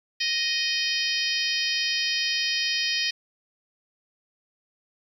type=harmonic tone; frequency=622.3 Hz; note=D#5; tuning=in tune; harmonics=3 / 4 / 5 / 6 / 7 / 8 / 9; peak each=-31 / -30 / -30 / -35 / -32 / -29 / -34 dBFS; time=0.2-3.11 s; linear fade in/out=10 ms; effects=9-bit